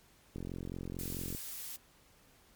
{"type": "click train", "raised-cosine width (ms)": 3, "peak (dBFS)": -28, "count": 45, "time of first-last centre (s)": [0.36, 1.349], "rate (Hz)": 44.5}
{"type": "noise", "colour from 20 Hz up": "blue", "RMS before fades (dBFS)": -43, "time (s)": [0.99, 1.76], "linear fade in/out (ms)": 0}
{"effects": ["pink hiss -64 dBFS RMS until 2.55 s", "MP3 96 kbps"]}